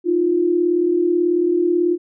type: tone pair together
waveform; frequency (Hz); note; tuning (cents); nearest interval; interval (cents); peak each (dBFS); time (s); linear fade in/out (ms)
sine; 312.4 / 350.7; D#4 / F4; +7 / +7; major second; 200; -21 / -15; 0.04-1.98; 50
effects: none

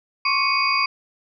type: tone cluster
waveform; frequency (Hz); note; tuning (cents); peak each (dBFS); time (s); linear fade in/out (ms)
sine; 1074 / 1133 / 2225 / 2502 / 4780; C6 / C#6 / C#7 / D#7 / D8; +45 / +37 / +6 / +9 / +30; -24; 0.25-0.86; 5
effects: none

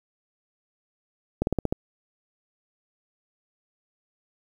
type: slowing click train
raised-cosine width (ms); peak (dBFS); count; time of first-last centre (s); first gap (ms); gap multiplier
2; -10; 6; 1.42-1.725; 51; 1.09
effects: 8-bit

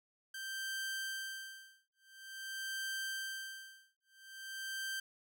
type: tone with tremolo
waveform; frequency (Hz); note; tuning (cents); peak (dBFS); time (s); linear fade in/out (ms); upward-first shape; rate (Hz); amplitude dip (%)
sawtooth; 1567; G6; -1; -34; 0.34-5; 5; sine; 0.48; 100
effects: none

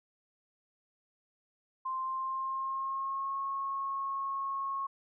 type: tone with pitch glide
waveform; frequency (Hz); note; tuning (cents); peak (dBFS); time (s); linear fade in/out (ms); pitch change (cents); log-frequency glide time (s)
sine; 1046.5 to 1092.2; C6 to C#6; 0 to -26; -32; 1.85-4.87; 10; +74; 2-3.39
effects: none

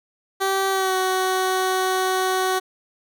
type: tone with pitch glide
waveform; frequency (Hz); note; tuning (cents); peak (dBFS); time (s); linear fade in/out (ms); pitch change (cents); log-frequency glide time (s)
15% pulse; 387.1 to 374.3; G4 to F#4; -22 to +20; -13; 0.4-2.6; 20; -58; 0.7-0.95
effects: none

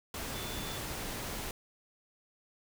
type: tone in noise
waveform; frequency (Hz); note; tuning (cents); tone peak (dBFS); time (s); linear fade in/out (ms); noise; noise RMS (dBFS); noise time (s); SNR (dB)
sine; 3490; A7; -15; -46; 0.34-0.78; 2; pink; -39; 0.14-1.51; -10
effects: none

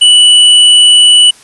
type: tone with hard clipping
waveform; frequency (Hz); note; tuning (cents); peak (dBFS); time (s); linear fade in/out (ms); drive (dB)
sine; 2960; F#7; 0; -3; 0.01-1.31; 10; 10
effects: white hiss -39 dBFS RMS until 1.43 s + resampled to 24000 Hz

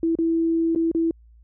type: tone with dropouts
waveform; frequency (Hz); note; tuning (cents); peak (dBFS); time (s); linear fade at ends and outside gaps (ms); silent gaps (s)
sine; 329.6; E4; 0; -18; 0.03-1.11; 2; 0.153-0.187 / 0.75-0.759 / 0.915-0.948
effects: added 57 Hz sine -48 dBFS peak until 1.43 s

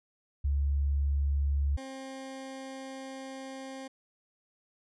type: tone pair in turn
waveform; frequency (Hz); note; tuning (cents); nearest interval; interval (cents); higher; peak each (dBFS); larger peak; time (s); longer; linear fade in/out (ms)
sine / 20% pulse; 70.5 / 266.2; C#2 / C4; +30 / +30; octave + major seventh; 2300; second; -25 / -35; first; 0.44-1.77 / 1.77-3.88; second; 10
effects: resampled to 22050 Hz

